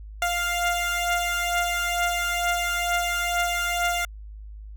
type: beating tone pair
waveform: 15% pulse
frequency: 698.5 / 700.7 Hz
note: F5 / F5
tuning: 0 / +6 cents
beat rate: 2.2 Hz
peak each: -18 / -22 dBFS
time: 0.22-4.05 s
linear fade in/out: 2 ms
effects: added 52 Hz sine -37 dBFS peak until 4.76 s